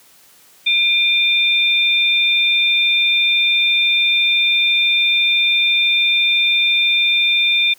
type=tone pair together; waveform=sine; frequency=2400 / 3587 Hz; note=D7 / A7; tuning=+37 / +33 cents; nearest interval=perfect fifth; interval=696 cents; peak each=-15 dBFS; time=0.66-7.74 s; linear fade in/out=10 ms; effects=white hiss -49 dBFS RMS until 7.78 s + high-pass 100 Hz 12 dB/octave

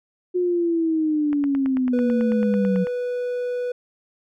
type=linear sweep; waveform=sine; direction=down; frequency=363.1 to 182.1 Hz; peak=-18 dBFS; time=0.34-2.85 s; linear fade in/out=20 ms
type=click train; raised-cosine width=0.5 ms; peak=-20 dBFS; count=15; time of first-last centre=1.33-2.87 s; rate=9.09 Hz
type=tone; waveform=triangle; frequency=492.4 Hz; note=B4; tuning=5 cents flat; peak=-21 dBFS; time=1.93-3.72 s; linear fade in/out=5 ms
effects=none

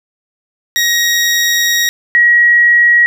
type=tone pair in turn; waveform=20% pulse / sine; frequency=1889 / 1906.5 Hz; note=A#6 / A#6; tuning=+22 / +38 cents; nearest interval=unison; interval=16 cents; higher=second; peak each=-5 dBFS; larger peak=neither; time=0.76-1.89 / 2.15-3.06 s; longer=first; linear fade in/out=0 ms; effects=none

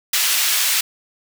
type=high-pass noise; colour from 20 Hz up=pink; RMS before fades=-18 dBFS; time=0.13-0.81 s; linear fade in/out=5 ms; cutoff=2300 Hz; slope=12 dB/octave; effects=none

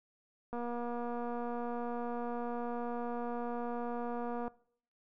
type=click train; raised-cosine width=1 ms; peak=-27 dBFS; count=945; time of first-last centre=0.53-4.48 s; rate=239 Hz; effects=noise-tail reverb RT60 0.6 s tail -22 dB re dry

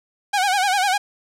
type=tone with vibrato; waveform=sawtooth; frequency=777 Hz; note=G5; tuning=16 cents flat; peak=-13 dBFS; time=0.33-0.98 s; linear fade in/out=10 ms; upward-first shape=sine; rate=10 Hz; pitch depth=110 cents each way; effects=low-pass 10000 Hz 12 dB/octave + 9-bit

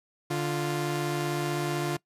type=tone pair together; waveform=sawtooth; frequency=146.83 / 349.2 Hz; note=D3 / F4; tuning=0 / 0 cents; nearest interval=octave + minor third; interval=1500 cents; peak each=-26 dBFS; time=0.3-1.97 s; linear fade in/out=10 ms; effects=noise-tail reverb RT60 0.1 s tail -21 dB re dry + resampled to 32000 Hz

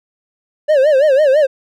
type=tone with vibrato; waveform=triangle; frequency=569 Hz; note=C#5; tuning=45 cents sharp; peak=-6 dBFS; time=0.68-1.47 s; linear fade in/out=20 ms; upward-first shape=sine; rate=6 Hz; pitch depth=160 cents each way; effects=none

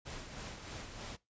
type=noise with tremolo; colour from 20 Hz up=pink; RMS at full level=-44 dBFS; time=0.05-1.17 s; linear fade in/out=20 ms; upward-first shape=sine; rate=3.2 Hz; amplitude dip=45%; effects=noise-tail reverb RT60 0.2 s tail -20 dB re dry + resampled to 16000 Hz

